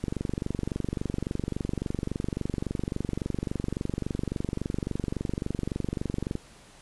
click train, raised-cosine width 3 ms, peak -16 dBFS, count 150, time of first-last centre 0.04-6.354 s, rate 23.6 Hz, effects pink hiss -53 dBFS RMS until 6.81 s + resampled to 24000 Hz

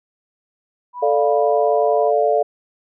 sine tone, 983 Hz, B5, 8 cents flat, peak -27 dBFS, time 0.93-2.12 s, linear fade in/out 50 ms
sine chord, D minor, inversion second, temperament equal, 440 / 587.3 / 698.5 Hz, A4 / D5 / F5, 0 / 0 / 0 cents, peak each -18 dBFS, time 1.02-2.43 s, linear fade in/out 10 ms
effects none

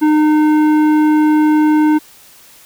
triangle tone with tanh clipping, 305.3 Hz, D#4, 33 cents flat, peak -10 dBFS, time 0.01-1.99 s, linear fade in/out 20 ms, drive 16 dB, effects white hiss -43 dBFS RMS until 2.65 s

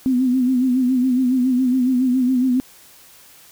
sine tone with vibrato, 254.3 Hz, C4, 49 cents flat, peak -14 dBFS, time 0.06-2.6 s, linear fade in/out 0 ms, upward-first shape sine, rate 7.2 Hz, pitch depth 65 cents each way, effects white hiss -47 dBFS RMS until 3.51 s

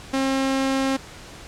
sawtooth tone, 268.2 Hz, C4, 43 cents sharp, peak -16 dBFS, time 0.13-0.97 s, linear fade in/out 10 ms, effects pink hiss -41 dBFS RMS until 1.47 s + low-pass 8000 Hz 12 dB/octave

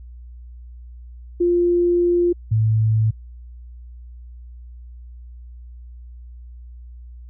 sine tone pair in turn, 349.2 / 109.99 Hz, F4 / A2, 0 / 0 cents, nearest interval octave + minor sixth, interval 2000 cents, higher first, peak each -14 dBFS, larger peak neither, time 1.4-2.33 / 2.51-3.11 s, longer first, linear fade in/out 10 ms, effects added 60 Hz sine -36 dBFS peak until 7.29 s

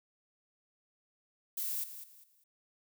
violet noise with echo, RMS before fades -36 dBFS, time 1.57-1.84 s, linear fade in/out 5 ms, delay 200 ms, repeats 3, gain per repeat -11 dB, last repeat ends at 2.44 s, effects none

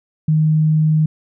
sine tone, 155.56 Hz, D#3, in tune, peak -11 dBFS, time 0.28-1.06 s, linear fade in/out 5 ms, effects none

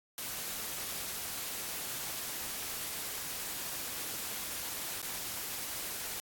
white noise with dropouts, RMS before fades -39 dBFS, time 0.18-6.2 s, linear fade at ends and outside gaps 1 ms, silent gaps 5.018-5.027 s, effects AAC 64 kbps

